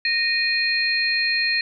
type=tone cluster; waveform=sine; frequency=1857 / 2465 / 4218 Hz; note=A#6 / D#7 / C8; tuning=-7 / -17 / +13 cents; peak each=-23 dBFS; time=0.05-1.61 s; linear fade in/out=2 ms; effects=none